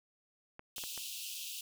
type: clicks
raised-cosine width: 0.5 ms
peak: -32 dBFS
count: 4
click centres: 0.594 / 0.782 / 0.838 / 0.977 s
type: high-pass noise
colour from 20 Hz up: pink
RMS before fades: -43 dBFS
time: 0.76-1.61 s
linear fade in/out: 2 ms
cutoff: 2600 Hz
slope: 96 dB/octave
effects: none